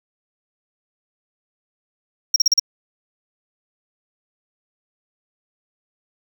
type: tone bursts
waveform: triangle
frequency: 5588 Hz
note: F8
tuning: in tune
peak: -9 dBFS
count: 5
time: 2.34-2.597 s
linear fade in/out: 5 ms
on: 21 ms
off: 38 ms
effects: 8-bit